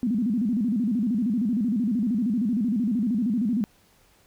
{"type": "tone with vibrato", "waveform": "sine", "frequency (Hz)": 225.4, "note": "A3", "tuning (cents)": 42, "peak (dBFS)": -21, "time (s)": [0.03, 3.64], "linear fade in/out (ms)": 0, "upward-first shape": "square", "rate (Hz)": 13, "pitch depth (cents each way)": 170, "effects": ["pink hiss -60 dBFS RMS until 4.26 s"]}